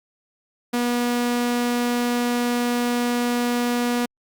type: tone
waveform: sawtooth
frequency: 241.8 Hz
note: B3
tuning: 36 cents flat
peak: -16 dBFS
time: 0.73-4.06 s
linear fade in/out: 10 ms
effects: Opus 48 kbps